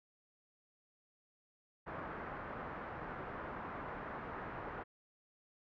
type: low-pass noise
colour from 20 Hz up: white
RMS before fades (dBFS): -45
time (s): 1.86-4.84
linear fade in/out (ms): 20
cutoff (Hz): 1500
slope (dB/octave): 24
effects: none